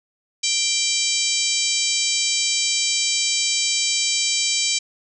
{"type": "harmonic tone", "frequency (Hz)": 784, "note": "G5", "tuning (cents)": 0, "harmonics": [3, 4, 5, 6, 7, 8, 9, 10], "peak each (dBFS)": [-27, -27, -27, -27, -27, -27, -27, -27], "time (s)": [0.43, 4.79], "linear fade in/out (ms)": 10, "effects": []}